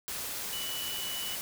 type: tone in noise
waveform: sine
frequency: 2960 Hz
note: F#7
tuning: in tune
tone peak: -37 dBFS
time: 0.53-1.35 s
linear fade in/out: 0 ms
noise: white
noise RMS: -37 dBFS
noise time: 0.08-1.41 s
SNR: -3 dB
effects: none